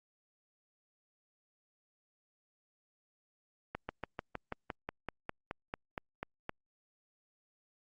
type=slowing click train; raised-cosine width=0.5 ms; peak=-22 dBFS; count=15; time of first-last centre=3.75-6.494 s; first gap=140 ms; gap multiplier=1.05; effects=Opus 48 kbps